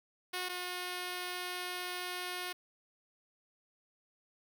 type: tone pair in turn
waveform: 5% pulse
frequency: 363.2 / 360.3 Hz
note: F#4 / F#4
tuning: -32 / -46 cents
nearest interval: unison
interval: 14 cents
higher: first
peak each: -24 / -26 dBFS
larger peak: first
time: 0.33-0.49 / 0.49-2.53 s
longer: second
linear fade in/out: 10 ms
effects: none